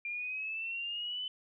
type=exponential sweep; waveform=sine; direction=up; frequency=2387 to 3035 Hz; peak=-35 dBFS; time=0.05-1.28 s; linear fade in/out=2 ms; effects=none